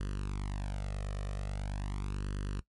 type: tone with flanger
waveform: sawtooth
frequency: 49.2 Hz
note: G1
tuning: 7 cents sharp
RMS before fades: -36 dBFS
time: 0-2.61 s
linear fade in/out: 10 ms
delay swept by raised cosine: 0.65 to 1.65 ms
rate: 0.42 Hz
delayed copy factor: +0.9
effects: noise-tail reverb RT60 0.1 s tail -18 dB re dry + MP3 48 kbps